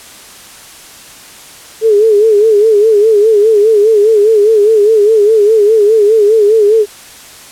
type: tone with vibrato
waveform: sine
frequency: 427.2 Hz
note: G#4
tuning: 49 cents sharp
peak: -4 dBFS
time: 1.81-6.86 s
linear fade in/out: 50 ms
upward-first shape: sine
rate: 4.9 Hz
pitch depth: 94 cents each way
effects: white hiss -34 dBFS RMS until 7.51 s + low-pass 11000 Hz 12 dB/octave